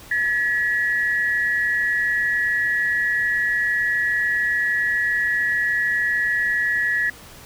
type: tone pair together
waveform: sine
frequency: 1707.9 / 1919 Hz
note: G#6 / A#6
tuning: +48 / +50 cents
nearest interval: major second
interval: 202 cents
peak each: -21 dBFS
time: 0.11-7.1 s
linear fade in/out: 5 ms
effects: pink hiss -43 dBFS RMS until 7.45 s